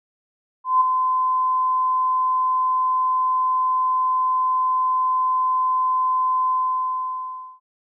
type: tone with ADSR envelope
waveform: sine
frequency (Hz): 1026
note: C6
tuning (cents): -34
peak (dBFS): -11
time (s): 0.64-7.6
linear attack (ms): 170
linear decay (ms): 8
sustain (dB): -6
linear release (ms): 1100
effects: none